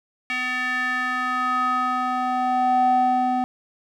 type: tone with band-pass filter sweep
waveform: square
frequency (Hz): 252.3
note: B3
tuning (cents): +37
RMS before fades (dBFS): -22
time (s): 0.3-3.44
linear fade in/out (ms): 0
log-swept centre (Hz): 2200 to 600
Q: 4.1
effects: none